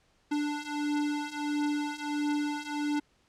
square beating tone pair, 293.7 / 295.2 Hz, D4 / D4, 0 / +9 cents, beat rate 1.5 Hz, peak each -34 / -32 dBFS, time 0.31-3 s, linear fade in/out 10 ms, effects pink hiss -68 dBFS RMS until 3.28 s + low-pass 7000 Hz 12 dB/octave

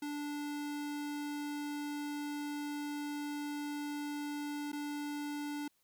square tone with dropouts, 292.4 Hz, D4, 7 cents flat, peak -38 dBFS, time 0.02-5.68 s, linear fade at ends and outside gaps 5 ms, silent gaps 4.719-4.729 s, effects white hiss -75 dBFS RMS until 5.83 s

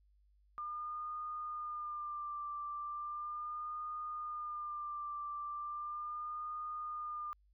sine tone with vibrato, 1200 Hz, D6, 37 cents sharp, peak -39 dBFS, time 0.58-7.33 s, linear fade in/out 0 ms, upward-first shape sine, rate 0.37 Hz, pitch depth 35 cents each way, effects added 50 Hz sine -66 dBFS peak until 7.53 s

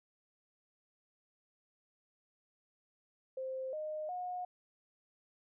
sine tone with pitch steps, 523.3 / 615.2 / 723.2 Hz, C5 / D#5 / F#5, 0 / -20 / -40 cents, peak -37 dBFS, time 3.37-4.45 s, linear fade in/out 5 ms, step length 360 ms, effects none

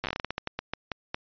slowing click train, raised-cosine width 0.3 ms, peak -14 dBFS, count 17, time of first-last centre 0.04-1.145 s, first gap 8 ms, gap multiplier 1.25, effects resampled to 11025 Hz

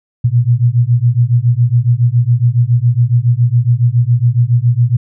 sine beating tone pair, 116.9 / 124.1 Hz, A#2 / B2, +5 / +9 cents, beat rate 7.2 Hz, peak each -11 dBFS, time 0.24-4.97 s, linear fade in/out 10 ms, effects none

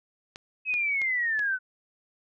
clicks, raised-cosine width 0.2 ms, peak -23 dBFS, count 4, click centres 0.359 / 0.74 / 1.017 / 1.393 s
sine linear sweep, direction down, 2571 to 1480 Hz, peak -24 dBFS, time 0.65-1.59 s, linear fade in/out 50 ms
effects none

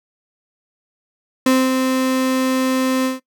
35% pulse tone with ADSR envelope, 260 Hz, C4, 11 cents flat, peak -9 dBFS, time 1.46-3.2 s, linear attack 4 ms, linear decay 230 ms, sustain -5 dB, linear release 150 ms, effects noise-tail reverb RT60 0.1 s tail -18 dB re dry

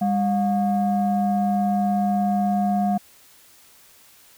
sine tone pair together, 200.8 / 715.6 Hz, G3 / F5, +42 / +42 cents, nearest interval octave + minor seventh, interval 2200 cents, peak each -19 / -21 dBFS, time 0.01-2.98 s, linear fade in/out 10 ms, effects tanh soft clip ceiling -13 dBFS + white hiss -52 dBFS RMS until 4.37 s

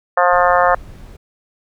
harmonic tone, 177.6 Hz, F3, 29 cents sharp, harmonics 3 / 4 / 5 / 6 / 7 / 8 / 9 / 10, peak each -16 / -15 / -20 / -18 / -18 / -23 / -26 / -22 dBFS, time 0.17-0.75 s, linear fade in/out 5 ms
brown noise, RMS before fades -35 dBFS, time 0.32-1.17 s, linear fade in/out 10 ms
effects none

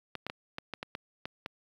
clicks, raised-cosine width 0.3 ms, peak -20 dBFS, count 9, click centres 0.153 / 0.266 / 0.299 / 0.584 / 0.737 / 0.829 / 0.951 / 1.255 / 1.461 s, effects high-pass 80 Hz 12 dB/octave + 9-bit

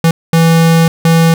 square tone bursts at uneven times, 164.81 Hz, E3, in tune, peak -6 dBFS, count 3, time 0.04-0.11 / 0.33-0.88 / 1.05-1.34 s, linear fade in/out 2 ms, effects none

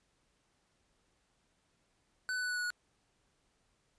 square tone with pitch steps, 1505 / 1495.5 / 1486 / 1476.6 / 1467.2 / 1457.9 Hz, F#6 / F#6 / F#6 / F#6 / F#6 / F#6, +29 / +18 / +7 / -4 / -15 / -26 cents, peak -34 dBFS, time 2.29-2.704 s, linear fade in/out 0 ms, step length 69 ms, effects pink hiss -75 dBFS RMS until 3.98 s + resampled to 22050 Hz

